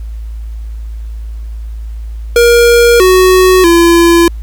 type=tone with pitch steps; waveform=square; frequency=473 / 371 / 339.7 Hz; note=A#4 / F#4 / F4; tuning=+25 / +5 / -48 cents; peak=-4 dBFS; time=2.36-4.28 s; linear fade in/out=2 ms; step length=640 ms; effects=added 55 Hz sine -19 dBFS peak until 4.42 s + pink hiss -48 dBFS RMS until 4.42 s